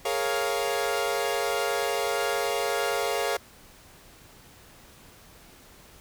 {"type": "chord", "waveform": "sawtooth", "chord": "Bb minor seventh", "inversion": "third", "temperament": "equal", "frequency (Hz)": [415.3, 466.2, 554.4, 698.5], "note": ["Ab4", "Bb4", "Db5", "F5"], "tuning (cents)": [0, 0, 0, 0], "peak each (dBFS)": -27, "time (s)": [0.05, 3.37], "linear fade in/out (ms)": 5, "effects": ["pink hiss -52 dBFS RMS until 6 s"]}